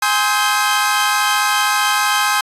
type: chord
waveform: sawtooth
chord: Ab major seventh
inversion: none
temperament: equal with one note detuned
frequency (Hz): 830.6 / 1046.5 / 1273.6 / 1568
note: Ab5 / C6 / Eb6 / G6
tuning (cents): 0 / 0 / +40 / 0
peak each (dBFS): -16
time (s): 0.02-2.41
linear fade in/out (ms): 5
effects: resampled to 32000 Hz